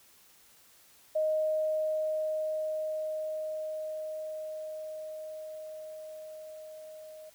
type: tone with level ramp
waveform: sine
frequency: 622.3 Hz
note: D#5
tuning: in tune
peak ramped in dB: -25 to -45 dBFS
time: 1.15-7.3 s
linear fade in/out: 10 ms
effects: white hiss -60 dBFS RMS until 7.34 s

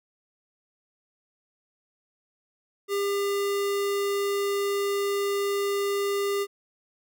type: tone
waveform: square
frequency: 401.2 Hz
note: G4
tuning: 40 cents sharp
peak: -25 dBFS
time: 2.88-6.47 s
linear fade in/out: 50 ms
effects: none

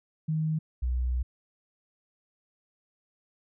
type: tone pair in turn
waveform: sine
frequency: 157 / 62.09 Hz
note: D#3 / B1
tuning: +16 / +10 cents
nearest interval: octave + major third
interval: 1606 cents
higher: first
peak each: -25 dBFS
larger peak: neither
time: 0.28-0.59 / 0.82-1.23 s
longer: second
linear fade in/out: 10 ms
effects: none

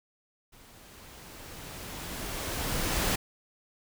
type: noise with level ramp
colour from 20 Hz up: pink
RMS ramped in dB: -55 to -27 dBFS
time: 0.52-3.16 s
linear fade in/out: 10 ms
effects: none

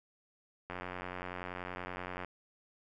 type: click train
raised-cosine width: 0.5 ms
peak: -25 dBFS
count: 141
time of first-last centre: 0.7-2.247 s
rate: 90.5 Hz
effects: none

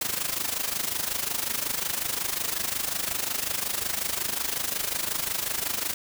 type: noise with amplitude modulation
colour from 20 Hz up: white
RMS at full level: -26 dBFS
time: 0.01-5.94 s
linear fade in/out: 5 ms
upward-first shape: sine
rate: 25.5 Hz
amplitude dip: 75%
effects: none

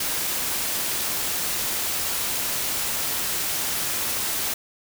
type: noise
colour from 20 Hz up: white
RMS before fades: -26 dBFS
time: 0-4.54 s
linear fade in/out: 5 ms
effects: none

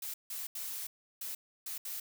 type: noise bursts at uneven times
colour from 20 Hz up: blue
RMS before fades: -40 dBFS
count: 6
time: 0.02-0.14 / 0.3-0.47 / 0.55-0.87 / 1.21-1.35 / 1.66-1.78 / 1.85-2 s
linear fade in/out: 5 ms
effects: none

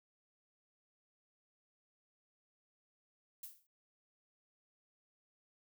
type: noise with exponential decay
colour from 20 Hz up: violet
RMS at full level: -44 dBFS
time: 3.43-3.67 s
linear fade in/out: 5 ms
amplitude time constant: 52 ms
effects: none

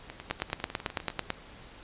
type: two click trains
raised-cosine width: 0.3 ms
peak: -23 / -12 dBFS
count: 11 / 10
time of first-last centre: 0.1-1.102 / 0.31-1.303 s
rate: 9.98 / 9.06 Hz
effects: pink hiss -50 dBFS RMS until 1.83 s + resampled to 8000 Hz

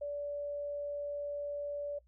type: tone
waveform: sine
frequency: 578 Hz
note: D5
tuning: 28 cents flat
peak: -35 dBFS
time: 0.01-1.99 s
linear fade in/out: 10 ms
effects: noise-tail reverb RT60 0.1 s tail -19 dB re dry + added 60 Hz sine -63 dBFS peak until 2.07 s

